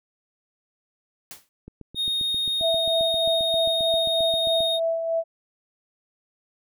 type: noise with exponential decay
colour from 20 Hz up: white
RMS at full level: -36 dBFS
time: 1.31-1.49 s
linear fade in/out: 1 ms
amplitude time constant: 39 ms
type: click train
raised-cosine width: 3 ms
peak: -27 dBFS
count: 23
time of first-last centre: 1.68-4.606 s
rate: 7.52 Hz
type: tone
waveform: triangle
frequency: 3711 Hz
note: A#7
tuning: 9 cents flat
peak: -21 dBFS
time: 1.95-4.8 s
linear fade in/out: 50 ms
type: tone with tremolo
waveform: sine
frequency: 659.3 Hz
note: E5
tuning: in tune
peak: -20 dBFS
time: 2.6-5.24 s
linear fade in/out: 50 ms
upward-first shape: sine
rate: 3.2 Hz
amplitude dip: 45%
effects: none